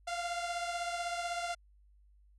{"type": "beating tone pair", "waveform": "sawtooth", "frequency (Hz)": [691, 707], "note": ["F5", "F5"], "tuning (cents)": [-19, 21], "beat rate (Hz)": 16, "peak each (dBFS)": [-32, -37], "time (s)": [0.07, 1.55], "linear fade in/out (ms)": 10, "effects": ["added 50 Hz sine -60 dBFS peak until 2.38 s", "resampled to 22050 Hz"]}